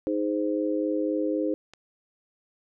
harmonic tone, 103.83 Hz, G#2, in tune, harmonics 3 / 4 / 5, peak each -26 / -31 / -29 dBFS, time 0.07-1.54 s, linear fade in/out 0 ms
click, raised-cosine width 0.2 ms, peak -29 dBFS, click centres 1.736 s
effects none

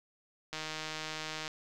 click train, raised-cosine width 0.2 ms, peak -21 dBFS, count 149, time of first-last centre 0.53-1.479 s, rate 156 Hz, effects none

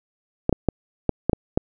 clicks, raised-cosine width 2 ms, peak -4 dBFS, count 7, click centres 0.494 / 0.527 / 0.687 / 1.093 / 1.296 / 1.332 / 1.575 s, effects none

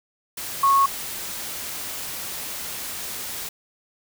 sine tone in noise, 1100 Hz, C#6, 14 cents flat, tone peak -14 dBFS, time 0.63-0.86 s, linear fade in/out 5 ms, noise white, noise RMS -32 dBFS, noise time 0.37-3.49 s, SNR +15 dB, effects none

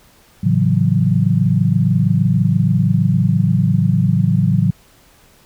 sine chord, F# minor seventh, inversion first, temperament equal, 110 / 138.59 / 164.81 / 185 Hz, A2 / C#3 / E3 / F#3, 0 / 0 / 0 / 0 cents, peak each -17 dBFS, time 0.43-4.71 s, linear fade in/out 10 ms, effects pink hiss -50 dBFS RMS until 5.45 s

